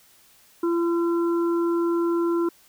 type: harmonic tone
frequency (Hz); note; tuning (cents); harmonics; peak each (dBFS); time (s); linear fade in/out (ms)
340; F4; -46; 1 / 3 / 4; -20 / -33 / -35; 0.63-2.49; 5
effects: white hiss -56 dBFS RMS until 2.68 s